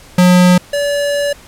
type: tone pair in turn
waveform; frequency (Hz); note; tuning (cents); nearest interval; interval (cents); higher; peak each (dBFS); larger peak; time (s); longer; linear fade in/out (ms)
square; 180.1 / 574.4; F#3 / D5; -46 / -39; octave + minor sixth; 2007; second; -6 / -14; first; 0.18-0.58 / 0.73-1.33; second; 5
effects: pink hiss -40 dBFS RMS until 1.47 s + low-pass 12000 Hz 12 dB/octave